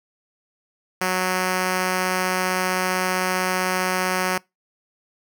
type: tone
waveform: 5% pulse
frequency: 184.5 Hz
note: F#3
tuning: 5 cents flat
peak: -9 dBFS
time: 1.01-4.38 s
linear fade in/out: 5 ms
effects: noise-tail reverb RT60 0.2 s tail -24 dB re dry